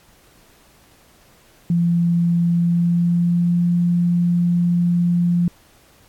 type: tone with pitch glide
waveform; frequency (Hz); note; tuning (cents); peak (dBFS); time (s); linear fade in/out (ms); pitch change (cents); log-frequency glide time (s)
sine; 171.2 to 173.89; F3 to F3; -34 to -7; -14; 1.7-5.48; 2; +27; 2.49-3.67
effects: pink hiss -53 dBFS RMS until 6.08 s + AAC 64 kbps